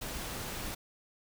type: noise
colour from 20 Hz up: pink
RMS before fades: -39 dBFS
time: 0.01-0.75 s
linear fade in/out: 10 ms
effects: none